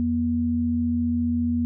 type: tone pair together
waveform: sine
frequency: 84.9 / 240.1 Hz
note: F2 / B3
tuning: -48 / -49 cents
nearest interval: octave + tritone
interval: 1799 cents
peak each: -28 / -21 dBFS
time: 0-1.65 s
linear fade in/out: 0 ms
effects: none